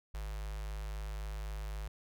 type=tone with notch filter; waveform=square; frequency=51.91 Hz; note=G#1; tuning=in tune; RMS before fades=-40 dBFS; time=0.14-1.88 s; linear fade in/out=5 ms; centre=250 Hz; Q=0.57; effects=none